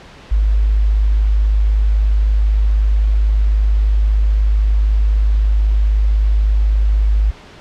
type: tone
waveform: sine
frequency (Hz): 51.91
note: G#1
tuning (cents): 0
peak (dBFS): -10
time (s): 0.31-7.31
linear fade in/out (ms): 10
effects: pink hiss -39 dBFS RMS until 7.6 s + low-pass 4000 Hz 12 dB/octave